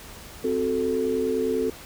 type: chord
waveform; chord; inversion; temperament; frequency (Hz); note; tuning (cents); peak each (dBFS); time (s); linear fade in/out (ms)
sine; F# diminished; second; equal; 261.6 / 370 / 440; C4 / F#4 / A4; 0 / 0 / 0; -28 / -28 / -24; 0.44-1.7; 5
effects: added 72 Hz sine -51 dBFS peak until 1.85 s + pink hiss -43 dBFS RMS until 1.85 s